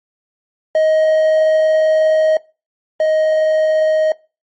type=tone pair in turn; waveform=triangle; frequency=628 / 625.8 Hz; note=D#5 / D#5; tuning=+16 / +10 cents; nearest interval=unison; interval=6 cents; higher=first; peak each=-8 / -9 dBFS; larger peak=first; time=0.75-2.37 / 3-4.12 s; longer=first; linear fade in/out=2 ms; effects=noise-tail reverb RT60 0.3 s tail -22 dB re dry + MP3 32 kbps